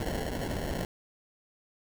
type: noise with sample-and-hold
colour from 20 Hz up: pink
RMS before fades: -33 dBFS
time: 0-0.85 s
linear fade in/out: 2 ms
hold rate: 1225 Hz
effects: none